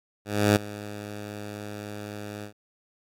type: tone with ADSR envelope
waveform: 10% pulse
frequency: 103.83 Hz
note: G#2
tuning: in tune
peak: -8 dBFS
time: 0.25-2.53 s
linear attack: 310 ms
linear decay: 13 ms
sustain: -19 dB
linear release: 96 ms
effects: AAC 64 kbps